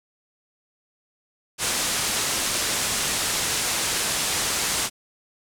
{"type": "low-pass noise", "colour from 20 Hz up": "white", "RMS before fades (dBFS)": -25, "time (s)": [1.58, 4.9], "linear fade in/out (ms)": 50, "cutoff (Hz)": 9900, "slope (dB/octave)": 24, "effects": []}